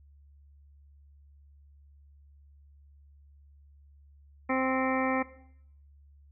harmonic tone with a mistuned harmonic, 261.6 Hz, C4, in tune, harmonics 1 / 2 / 3 / 4 / 5 / 7 / 8 / 9, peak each -29 / -32 / -34 / -35 / -36 / -37 / -38 / -39 dBFS, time 4.49-5.23 s, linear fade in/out 10 ms, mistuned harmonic 9, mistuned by -23 cents, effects noise-tail reverb RT60 0.7 s tail -17 dB re dry + added 71 Hz sine -54 dBFS peak until 6.31 s

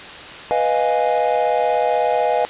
triangle chord, F half-diminished seventh, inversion second, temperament equal, 493.9 / 622.3 / 698.5 / 830.6 Hz, Cb5 / Eb5 / F5 / Ab5, 0 / 0 / 0 / 0 cents, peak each -19 dBFS, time 0.51-2.45 s, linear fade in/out 0 ms, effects white hiss -34 dBFS RMS until 2.49 s + resampled to 8000 Hz

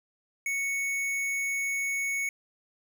sine tone with hard clipping, 2217 Hz, C#7, in tune, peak -29 dBFS, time 0.46-2.29 s, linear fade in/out 2 ms, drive 14 dB, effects none

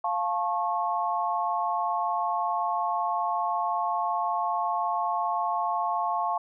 sine chord, F augmented, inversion none, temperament just, 698.5 / 873.1 / 1091.3 Hz, F5 / A5 / C#6, 0 / -14 / -27 cents, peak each -29 dBFS, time 0.04-6.38 s, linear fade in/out 5 ms, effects none

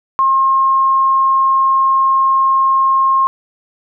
sine tone, 1070 Hz, C6, 38 cents sharp, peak -9 dBFS, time 0.19-3.27 s, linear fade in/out 0 ms, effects none

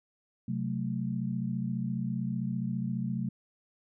sine chord, F# diminished, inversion second, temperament equal, 130.81 / 185 / 220 Hz, C3 / F#3 / A3, 0 / 0 / 0 cents, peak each -34 dBFS, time 0.48-3.29 s, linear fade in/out 5 ms, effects none

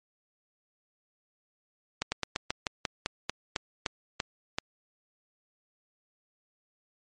slowing click train, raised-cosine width 0.2 ms, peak -11 dBFS, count 13, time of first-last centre 2.02-4.585 s, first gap 100 ms, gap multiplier 1.13, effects MP3 48 kbps

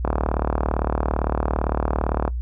click train, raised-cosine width 1 ms, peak -7 dBFS, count 85, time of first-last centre 0.05-2.278 s, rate 37.7 Hz, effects noise-tail reverb RT60 0.1 s tail -21 dB re dry + added 60 Hz sine -23 dBFS peak until 2.41 s

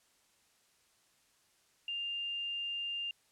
sine tone, 2800 Hz, F7, 4 cents sharp, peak -35 dBFS, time 1.88-3.11 s, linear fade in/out 2 ms, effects white hiss -70 dBFS RMS until 3.31 s + low-pass 10000 Hz 12 dB/octave

